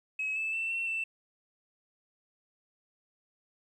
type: tone with pitch steps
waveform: sine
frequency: 2562 / 2625 / 2674 / 2707 / 2668 Hz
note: E7 / E7 / E7 / E7 / E7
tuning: -50 / -8 / +24 / +45 / +20 cents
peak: -29 dBFS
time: 0.19-1.04 s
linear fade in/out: 5 ms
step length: 170 ms
effects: tanh soft clip ceiling -26 dBFS + 11-bit